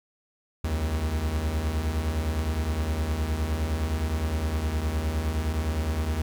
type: beating tone pair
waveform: 45% pulse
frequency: 69.3 / 79 Hz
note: C#2 / D#2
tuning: 0 / +27 cents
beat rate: 9.7 Hz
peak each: -31 / -26 dBFS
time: 0.64-6.22 s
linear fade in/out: 5 ms
effects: 10-bit